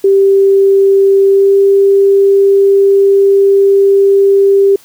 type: tone with pitch glide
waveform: sine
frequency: 392 to 395 Hz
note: G4 to G4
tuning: 0 to +13 cents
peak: -4 dBFS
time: 0.04-4.76 s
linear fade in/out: 5 ms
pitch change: +13 cents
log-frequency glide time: 1.29-1.54 s
effects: white hiss -43 dBFS RMS until 4.84 s